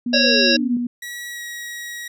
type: tone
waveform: sine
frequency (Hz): 242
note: B3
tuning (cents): -35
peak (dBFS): -20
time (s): 0.06-0.87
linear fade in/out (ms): 5
type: exponential sweep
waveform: sine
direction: down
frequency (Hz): 622.3 to 228.4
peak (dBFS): -22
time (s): 0.13-0.77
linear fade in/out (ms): 2
type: harmonic tone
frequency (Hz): 551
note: C#5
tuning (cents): -11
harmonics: 1 / 3 / 5 / 7 / 9 / 10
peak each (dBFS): -21 / -21 / -21 / -21 / -21 / -21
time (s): 0.13-0.57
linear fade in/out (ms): 10
type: tone with pitch glide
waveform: sawtooth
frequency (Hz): 1926 to 1906.1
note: B6 to A#6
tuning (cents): -44 to +38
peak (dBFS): -26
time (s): 1.02-2.08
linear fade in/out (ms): 5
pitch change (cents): -18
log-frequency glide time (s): 1.29-1.42
effects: none